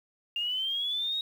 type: linear sweep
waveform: sine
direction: up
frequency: 2794 to 3800 Hz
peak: -28 dBFS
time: 0.36-1.21 s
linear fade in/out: 2 ms
effects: 9-bit